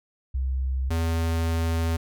sine / square tone pair in turn, 65.4 / 82.4 Hz, C2 / E2, 0 / 0 cents, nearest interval major third, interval 400 cents, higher second, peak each -23 dBFS, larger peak neither, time 0.34-0.9 / 0.9-1.97 s, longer second, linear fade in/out 10 ms, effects none

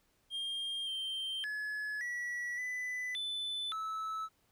triangle tone with pitch steps, 3210 / 3142 / 1703 / 1940 / 1997 / 3506 / 1304 Hz, G7 / G7 / G#6 / B6 / B6 / A7 / E6, +40 / +3 / +43 / -31 / +19 / -7 / -19 cents, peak -34 dBFS, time 0.3-4.29 s, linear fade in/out 50 ms, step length 570 ms, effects pink hiss -73 dBFS RMS until 4.51 s

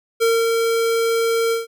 square tone with ADSR envelope, 457.8 Hz, A#4, 31 cents flat, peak -14 dBFS, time 0.2-1.67 s, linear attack 25 ms, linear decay 230 ms, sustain -3 dB, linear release 150 ms, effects none

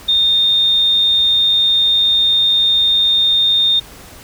sine tone, 3651 Hz, A#7, 37 cents flat, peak -10 dBFS, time 0.08-3.8 s, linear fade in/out 10 ms, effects added 50 Hz sine -44 dBFS peak until 4.23 s + pink hiss -38 dBFS RMS until 4.23 s

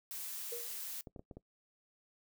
blue noise, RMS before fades -43 dBFS, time 0.11-1.01 s, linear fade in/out 0 ms
sine tone with exponential decay, 474.2 Hz, A#4, 30 cents sharp, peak -38 dBFS, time 0.52-0.77 s, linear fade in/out 5 ms, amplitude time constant 53 ms
clicks, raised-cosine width 2 ms, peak -34 dBFS, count 5, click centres 1.072 / 1.162 / 1.194 / 1.312 / 1.37 s
effects noise-tail reverb RT60 0.1 s tail -20 dB re dry

